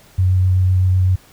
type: tone with vibrato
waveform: sine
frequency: 92.5 Hz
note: F#2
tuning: in tune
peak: -11 dBFS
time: 0.18-1.16 s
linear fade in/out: 10 ms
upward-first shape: triangle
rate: 7.9 Hz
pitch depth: 14 cents each way
effects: pink hiss -48 dBFS RMS until 1.32 s